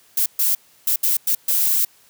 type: noise bursts at uneven times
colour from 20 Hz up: violet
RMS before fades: -18 dBFS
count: 6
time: 0.17-0.26 / 0.39-0.55 / 0.87-0.96 / 1.03-1.17 / 1.27-1.35 / 1.48-1.85 s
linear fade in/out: 5 ms
effects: white hiss -54 dBFS RMS until 2.09 s + high-pass 60 Hz 12 dB/octave